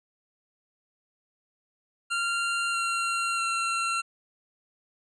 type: tone with pitch steps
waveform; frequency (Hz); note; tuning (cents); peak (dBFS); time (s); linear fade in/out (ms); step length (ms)
25% pulse; 1387 / 1373.4 / 1360; F6 / F6 / F6; -12 / -29 / -46; -22; 2.1-4.02; 20; 640
effects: resampled to 22050 Hz